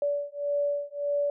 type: beating tone pair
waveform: sine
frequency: 575 / 576.7 Hz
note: D5 / D5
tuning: -37 / -32 cents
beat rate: 1.7 Hz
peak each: -29 dBFS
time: 0.02-1.3 s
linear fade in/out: 2 ms
effects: none